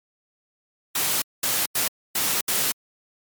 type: noise bursts at uneven times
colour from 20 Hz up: white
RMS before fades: -23 dBFS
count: 5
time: 0.95-1.22 / 1.43-1.66 / 1.75-1.88 / 2.15-2.41 / 2.48-2.72 s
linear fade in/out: 5 ms
effects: high-pass 100 Hz 12 dB/octave + MP3 96 kbps